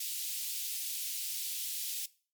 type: high-pass noise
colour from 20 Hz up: white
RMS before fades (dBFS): -37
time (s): 0-2.06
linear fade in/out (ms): 5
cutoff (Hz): 2800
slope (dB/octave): 24
effects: noise-tail reverb RT60 0.4 s tail -20 dB re dry + MP3 96 kbps